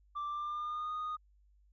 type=tone with pitch glide; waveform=sine; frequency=1174.7 to 1236 Hz; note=D6 to D#6; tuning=0 to -12 cents; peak=-33 dBFS; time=0.15-1.17 s; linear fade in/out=20 ms; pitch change=+88 cents; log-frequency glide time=0.27-0.93 s; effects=tanh soft clip ceiling -34 dBFS + added 50 Hz sine -63 dBFS peak until 1.72 s